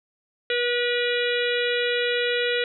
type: harmonic tone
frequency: 484.1 Hz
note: B4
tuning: 35 cents flat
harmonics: 1 / 3 / 4 / 5 / 6 / 7 / 8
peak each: -24 / -29 / -30 / -31 / -32 / -32 / -33 dBFS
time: 0.5-2.64 s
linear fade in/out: 2 ms
effects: none